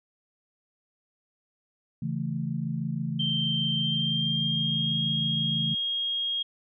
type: chord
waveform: sine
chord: A major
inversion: first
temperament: equal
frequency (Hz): 138.59 / 164.81 / 220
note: C#3 / E3 / A3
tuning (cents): 0 / 0 / 0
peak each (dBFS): -32 / -31 / -33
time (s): 2.02-5.75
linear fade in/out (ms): 5
type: tone with pitch glide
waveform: sine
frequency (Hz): 3136 to 3260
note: G7 to G#7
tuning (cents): 0 to -33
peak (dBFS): -26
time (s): 3.19-6.43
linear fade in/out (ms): 10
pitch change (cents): +67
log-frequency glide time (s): 3.75-4.97
effects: none